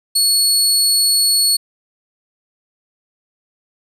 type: tone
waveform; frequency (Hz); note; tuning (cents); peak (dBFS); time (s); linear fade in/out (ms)
25% pulse; 4383; C#8; -20; -7; 0.15-1.57; 10
effects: none